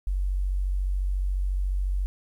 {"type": "tone", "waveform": "sine", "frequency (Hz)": 47.08, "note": "F#1", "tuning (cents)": 31, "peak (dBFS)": -23, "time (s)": [0.07, 2.06], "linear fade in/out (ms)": 0, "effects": ["10-bit"]}